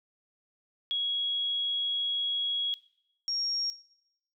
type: tone pair in turn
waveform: sine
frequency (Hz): 3322 / 5570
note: G#7 / F8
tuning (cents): 0 / -5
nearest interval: major sixth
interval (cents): 895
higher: second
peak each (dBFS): -27 / -28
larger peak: first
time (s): 0.91-2.74 / 3.28-3.7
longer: first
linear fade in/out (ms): 0
effects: noise-tail reverb RT60 0.8 s tail -19 dB re dry